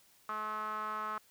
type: tone with band-pass filter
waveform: sawtooth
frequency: 214.4 Hz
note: A3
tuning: 45 cents flat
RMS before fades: -38 dBFS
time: 0.29-1.18 s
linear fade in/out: 2 ms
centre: 1200 Hz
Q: 10
effects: white hiss -65 dBFS RMS until 1.3 s